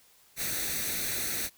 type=noise with comb filter; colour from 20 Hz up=white; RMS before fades=-32 dBFS; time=0.36-1.5 s; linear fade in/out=50 ms; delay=0.49 ms; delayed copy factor=+0.65; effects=white hiss -61 dBFS RMS until 1.57 s